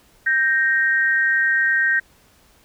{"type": "tone pair together", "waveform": "sine", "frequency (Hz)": [1568, 1864.7], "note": ["G6", "A#6"], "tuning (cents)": [0, 0], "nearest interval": "minor third", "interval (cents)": 300, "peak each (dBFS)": -18, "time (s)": [0.26, 2], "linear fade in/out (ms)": 10, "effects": ["pink hiss -55 dBFS RMS until 2.64 s"]}